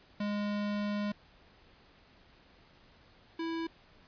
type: tone pair in turn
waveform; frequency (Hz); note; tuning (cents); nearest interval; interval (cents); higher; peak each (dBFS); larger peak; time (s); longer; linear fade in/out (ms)
square; 206.2 / 329.2; G#3 / E4; -12 / -2; minor sixth; 810; second; -32 / -34; first; 0.2-1.12 / 3.39-3.67; first; 5
effects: pink hiss -61 dBFS RMS until 4.07 s + resampled to 11025 Hz